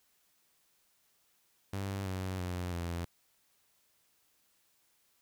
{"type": "tone with pitch steps", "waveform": "sawtooth", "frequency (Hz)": [98, 93.74, 89.66, 85.76], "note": ["G2", "F#2", "F2", "F2"], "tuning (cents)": [0, 23, 46, -31], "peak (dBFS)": -31, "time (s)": [1.73, 3.05], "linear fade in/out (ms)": 5, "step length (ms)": 330, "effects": ["white hiss -72 dBFS RMS until 5.21 s"]}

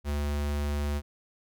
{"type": "tone", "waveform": "square", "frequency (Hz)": 72.8, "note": "D2", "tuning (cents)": -15, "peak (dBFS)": -28, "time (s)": [0.04, 1.02], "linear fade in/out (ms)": 50, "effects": []}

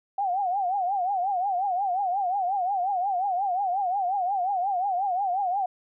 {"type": "tone with vibrato", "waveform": "sine", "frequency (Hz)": 758, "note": "F#5", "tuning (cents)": 42, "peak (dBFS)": -23, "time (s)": [0.18, 5.66], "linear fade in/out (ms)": 5, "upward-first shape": "triangle", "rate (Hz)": 5.6, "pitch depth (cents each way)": 160, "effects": []}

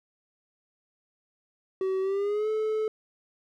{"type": "tone with pitch glide", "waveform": "triangle", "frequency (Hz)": [379.9, 433.9], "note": ["F#4", "A4"], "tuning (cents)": [46, -24], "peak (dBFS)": -23, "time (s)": [1.81, 2.88], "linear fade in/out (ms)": 2, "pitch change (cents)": 230, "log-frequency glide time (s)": [2.01, 2.49], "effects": []}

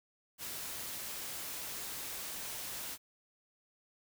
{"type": "noise", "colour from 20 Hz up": "white", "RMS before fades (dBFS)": -42, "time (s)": [0.38, 2.98], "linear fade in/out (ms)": 50, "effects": []}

